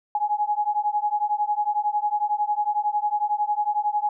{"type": "beating tone pair", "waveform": "sine", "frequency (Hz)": [830.6, 841.6], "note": ["G#5", "G#5"], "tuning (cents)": [0, 23], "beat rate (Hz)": 11, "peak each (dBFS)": -24, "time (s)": [0.15, 4.09], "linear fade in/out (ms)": 2, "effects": []}